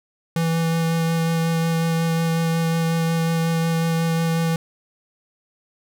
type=tone with vibrato; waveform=square; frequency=164.81 Hz; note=E3; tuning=in tune; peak=-19 dBFS; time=0.36-4.56 s; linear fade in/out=2 ms; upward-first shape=sine; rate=5.5 Hz; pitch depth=10 cents each way; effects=none